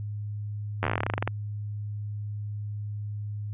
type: slowing click train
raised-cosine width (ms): 0.5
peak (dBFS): -11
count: 18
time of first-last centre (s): 0.83-1.276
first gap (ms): 11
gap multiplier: 1.1
effects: added 104 Hz sine -31 dBFS peak until 3.53 s + resampled to 8000 Hz